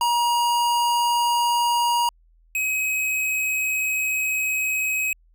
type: tone pair in turn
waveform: square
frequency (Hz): 951 / 2539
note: A#5 / D#7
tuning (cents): +34 / +34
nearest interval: octave + perfect fourth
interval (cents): 1700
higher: second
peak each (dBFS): -19 / -22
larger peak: first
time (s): 0.01-2.09 / 2.55-5.13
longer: second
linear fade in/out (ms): 2
effects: added 41 Hz sine -54 dBFS peak until 5.34 s